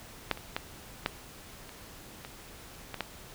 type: clicks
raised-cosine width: 0.3 ms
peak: -10 / -26 / -14 / -11 / -29 / -25 / -20 / -14 dBFS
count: 8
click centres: 0.313 / 0.374 / 0.565 / 1.061 / 1.693 / 2.249 / 2.943 / 3.007 s
effects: pink hiss -49 dBFS RMS until 3.34 s